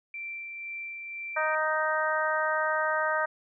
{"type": "tone with tremolo", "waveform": "sine", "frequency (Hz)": 2349, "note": "D7", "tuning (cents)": 0, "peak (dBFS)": -34, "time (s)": [0.14, 1.55], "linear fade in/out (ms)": 2, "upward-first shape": "sine", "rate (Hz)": 2, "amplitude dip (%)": 30}
{"type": "harmonic tone", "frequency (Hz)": 311.1, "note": "D#4", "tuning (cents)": 0, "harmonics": [2, 3, 4, 5, 6], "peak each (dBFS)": [-30, -32, -31, -30, -34], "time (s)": [1.36, 3.26], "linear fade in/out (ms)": 10}
{"effects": []}